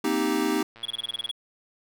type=chord; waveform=square; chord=C minor seventh; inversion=third; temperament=equal; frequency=233.1 / 261.6 / 311.1 / 392 Hz; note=Bb3 / C4 / Eb4 / G4; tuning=0 / 0 / 0 / 0 cents; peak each=-32 / -30 / -27 / -29 dBFS; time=0.04-0.63 s; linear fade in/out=5 ms
type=click train; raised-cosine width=0.3 ms; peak=-31 dBFS; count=63; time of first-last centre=0.76-1.299 s; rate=115 Hz
type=tone bursts; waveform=triangle; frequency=3351 Hz; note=G#7; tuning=15 cents sharp; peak=-25 dBFS; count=10; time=0.83-1.314 s; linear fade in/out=5 ms; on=25 ms; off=26 ms
effects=none